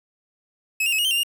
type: tone with pitch steps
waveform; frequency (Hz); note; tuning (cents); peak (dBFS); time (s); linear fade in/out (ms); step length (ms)
45% pulse; 2575 / 2788 / 2576 / 2870 / 3114 / 2780 / 2836; E7 / F7 / E7 / F7 / G7 / F7 / F7; -41 / -4 / -41 / +47 / -12 / -9 / +26; -19; 0.8-1.234; 5; 62
effects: 9-bit